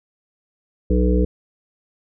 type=harmonic tone; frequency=61.3 Hz; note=B1; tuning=12 cents flat; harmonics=1 / 3 / 5 / 7 / 8; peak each=-16 / -21 / -23 / -24 / -25 dBFS; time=0.9-1.25 s; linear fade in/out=5 ms; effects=none

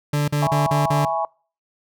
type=tone bursts; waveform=40% pulse; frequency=146.6 Hz; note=D3; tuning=3 cents flat; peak=-17 dBFS; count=5; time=0.13-1.052 s; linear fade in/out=5 ms; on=150 ms; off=43 ms
type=chord; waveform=sine; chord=C# minor seventh; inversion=first; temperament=equal; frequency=659.3 / 830.6 / 987.8 / 1108.7 Hz; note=E5 / G#5 / B5 / C#6; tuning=0 / 0 / 0 / 0 cents; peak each=-24 / -23 / -29 / -27 dBFS; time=0.42-1.25 s; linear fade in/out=2 ms
effects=noise-tail reverb RT60 0.4 s tail -25 dB re dry

